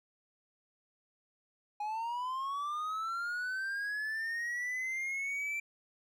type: linear sweep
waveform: triangle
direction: up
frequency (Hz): 825 to 2349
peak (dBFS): -32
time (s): 1.8-5.6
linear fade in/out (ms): 5
effects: none